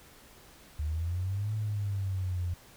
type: exponential two-way sweep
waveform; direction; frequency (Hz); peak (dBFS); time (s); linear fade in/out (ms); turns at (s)
sine; up then down; 73.42 to 108.6 to 86.7; -29; 0.79-2.54; 5; 1.54
effects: pink hiss -55 dBFS RMS until 2.76 s